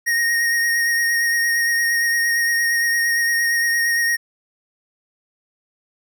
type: tone with vibrato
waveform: square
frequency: 1864.7 Hz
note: A#6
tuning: in tune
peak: -17 dBFS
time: 0.06-4.17 s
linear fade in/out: 20 ms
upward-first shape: sine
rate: 8.7 Hz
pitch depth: 18 cents each way
effects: none